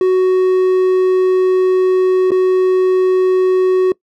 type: tone with dropouts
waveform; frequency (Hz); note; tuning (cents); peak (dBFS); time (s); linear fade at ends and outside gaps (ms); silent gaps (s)
triangle; 371.4; F#4; +7; -7; 0.01-3.92; 2; 2.307-2.317
effects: noise-tail reverb RT60 0.1 s tail -22 dB re dry